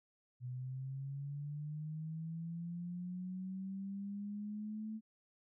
sine linear sweep, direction up, 123.47 to 219.8 Hz, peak -40 dBFS, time 0.4-5.01 s, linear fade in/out 50 ms, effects none

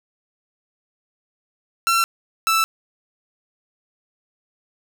sawtooth tone pair in turn, 1353 / 1321.3 Hz, E6 / E6, +45 / +4 cents, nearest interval unison, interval 41 cents, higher first, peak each -12 dBFS, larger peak neither, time 1.87-2.04 / 2.47-2.64 s, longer neither, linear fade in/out 0 ms, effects none

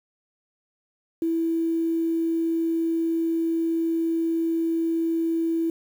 sine tone, 329.6 Hz, E4, in tune, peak -21 dBFS, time 1.22-5.7 s, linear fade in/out 2 ms, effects 8-bit

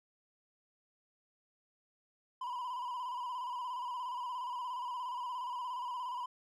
triangle tone with vibrato, 990 Hz, B5, 4 cents sharp, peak -35 dBFS, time 2.41-6.26 s, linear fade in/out 5 ms, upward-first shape square, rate 17 Hz, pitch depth 52 cents each way, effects none

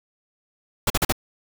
pink noise bursts, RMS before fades -20 dBFS, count 4, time 0.87-1.124 s, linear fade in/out 5 ms, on 32 ms, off 42 ms, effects none

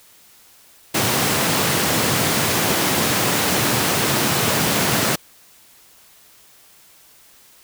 pink high-pass noise, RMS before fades -19 dBFS, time 0.94-5.16 s, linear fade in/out 10 ms, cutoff 110 Hz, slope 24 dB/octave, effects white hiss -50 dBFS RMS until 7.63 s

